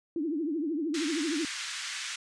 sine tone with vibrato, 311.1 Hz, D#4, in tune, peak -28 dBFS, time 0.16-1.45 s, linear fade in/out 2 ms, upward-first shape triangle, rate 13 Hz, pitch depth 210 cents each way
pink band-pass noise, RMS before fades -37 dBFS, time 0.94-2.16 s, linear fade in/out 5 ms, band 1500 to 7900 Hz, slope 24 dB/octave
effects resampled to 24000 Hz

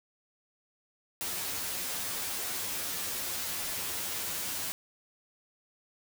white noise with comb filter, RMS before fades -35 dBFS, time 1.21-4.72 s, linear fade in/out 0 ms, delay 11 ms, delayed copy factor +0.95, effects none

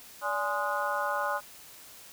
harmonic tone with a mistuned harmonic, 207.7 Hz, G#3, in tune, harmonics 3 / 4 / 5 / 6 / 7, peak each -34 / -34 / -34 / -34 / -34 dBFS, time 0.21-1.41 s, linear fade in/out 50 ms, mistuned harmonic 3, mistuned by -130 cents, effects white hiss -50 dBFS RMS until 2.12 s

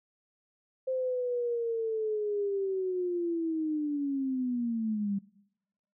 sine linear sweep, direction down, 523.3 to 195.6 Hz, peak -28 dBFS, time 0.87-5.19 s, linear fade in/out 10 ms, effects noise-tail reverb RT60 0.9 s tail -22 dB re dry

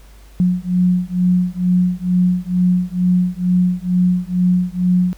sine beating tone pair, 179.3 / 181.5 Hz, F3 / F#3, +46 / -33 cents, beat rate 2.2 Hz, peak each -16 dBFS, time 0.4-5.13 s, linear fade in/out 0 ms, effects added 50 Hz sine -40 dBFS peak until 5.17 s + pink hiss -50 dBFS RMS until 5.17 s

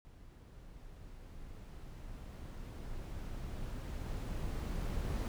brown noise with level ramp, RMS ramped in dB -55 to -35 dBFS, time 0.05-5.28 s, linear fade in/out 0 ms, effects none

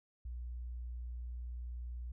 sine tone, 60.3 Hz, B1, 41 cents flat, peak -40 dBFS, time 0.25-2.12 s, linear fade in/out 5 ms, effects none

